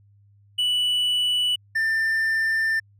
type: tone pair in turn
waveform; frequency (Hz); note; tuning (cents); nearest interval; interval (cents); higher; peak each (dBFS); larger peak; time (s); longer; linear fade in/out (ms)
triangle; 2960 / 1788.7; F#7 / A6; 0 / +28; major sixth; 872; first; -18; neither; 0.58-1.56 / 1.75-2.8; second; 10
effects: added 101 Hz sine -53 dBFS peak until 2.99 s